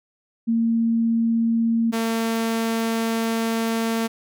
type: tone pair in turn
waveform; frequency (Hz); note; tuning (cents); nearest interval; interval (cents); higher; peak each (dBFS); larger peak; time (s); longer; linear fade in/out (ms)
sine / sawtooth; 229.1 / 226.7; A#3 / A#3; -30 / -48; unison; 18; first; -17; neither; 0.47-1.92 / 1.92-4.08; second; 20
effects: none